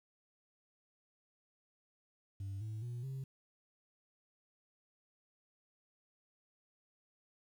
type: tone with pitch steps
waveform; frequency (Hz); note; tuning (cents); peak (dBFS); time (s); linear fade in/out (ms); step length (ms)
sine; 98 / 108.74 / 120.65 / 133.87; G2 / A2 / B2 / C3; 0 / -20 / -40 / +40; -37; 2.4-3.24; 5; 210
effects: tanh soft clip ceiling -38 dBFS + 11-bit